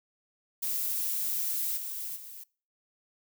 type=noise with level steps; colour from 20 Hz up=violet; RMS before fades=-31 / -37 / -45 dBFS; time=0.62-2.44 s; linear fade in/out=10 ms; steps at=1.76 / 2.15 s; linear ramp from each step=20 ms; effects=noise-tail reverb RT60 0.4 s tail -24 dB re dry